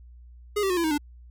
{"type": "tone with pitch steps", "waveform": "square", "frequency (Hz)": [415.3, 387.5, 361.5, 337.3, 314.7, 293.7], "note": ["G#4", "G4", "F#4", "E4", "D#4", "D4"], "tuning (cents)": [0, -20, -40, 40, 20, 0], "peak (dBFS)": -23, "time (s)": [0.56, 0.98], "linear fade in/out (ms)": 10, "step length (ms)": 70, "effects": ["added 60 Hz sine -45 dBFS peak until 1.3 s"]}